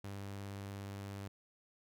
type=tone with vibrato; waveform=sawtooth; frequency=99.4 Hz; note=G2; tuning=25 cents sharp; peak=-39 dBFS; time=0.04-1.28 s; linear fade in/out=5 ms; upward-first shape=square; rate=17 Hz; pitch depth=10 cents each way; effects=none